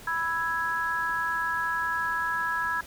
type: chord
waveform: sine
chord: E major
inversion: second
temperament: equal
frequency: 987.8 / 1318.5 / 1661.2 Hz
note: B5 / E6 / G#6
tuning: 0 / 0 / 0 cents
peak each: -31 / -32 / -28 dBFS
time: 0.07-2.81 s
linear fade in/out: 5 ms
effects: pink hiss -47 dBFS RMS until 2.86 s